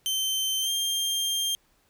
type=tone with pitch glide; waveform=sawtooth; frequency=3100 to 3193 Hz; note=G7 to G7; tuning=-20 to +31 cents; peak=-22 dBFS; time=0.06-1.55 s; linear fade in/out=0 ms; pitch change=+51 cents; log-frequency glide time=0.61-0.7 s; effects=pink hiss -66 dBFS RMS until 1.89 s